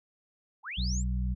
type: linear sweep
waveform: sine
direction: up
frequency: 740 to 7800 Hz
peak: -35 dBFS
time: 0.63-1.04 s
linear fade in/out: 50 ms
type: harmonic tone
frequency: 61.74 Hz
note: B1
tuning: in tune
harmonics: 1 / 2 / 3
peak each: -28 / -37 / -36 dBFS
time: 0.77-1.35 s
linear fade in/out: 20 ms
effects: none